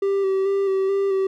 triangle tone with vibrato, 389.5 Hz, G4, 11 cents flat, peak -16 dBFS, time 0.02-1.27 s, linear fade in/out 5 ms, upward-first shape square, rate 2.3 Hz, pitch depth 22 cents each way, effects none

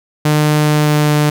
sawtooth tone with pitch glide, 151 to 149.35 Hz, D3 to D3, +48 to +29 cents, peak -6 dBFS, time 0.25-1.3 s, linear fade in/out 5 ms, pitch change -19 cents, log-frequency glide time 0.6-1.12 s, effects none

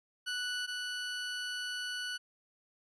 20% pulse tone pair in turn, 1480 / 1480 Hz, F#6 / F#6, 0 / 0 cents, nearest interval unison, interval 0 cents, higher neither, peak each -29 / -31 dBFS, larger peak first, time 0.26-0.67 / 0.67-2.18 s, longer second, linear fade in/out 20 ms, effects resampled to 22050 Hz

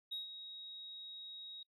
sine tone with ADSR envelope, 3788 Hz, A#7, 27 cents sharp, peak -37 dBFS, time 0.11-1.63 s, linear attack 15 ms, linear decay 140 ms, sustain -10 dB, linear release 4 ms, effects noise-tail reverb RT60 0.1 s tail -25 dB re dry + tanh soft clip ceiling -36 dBFS

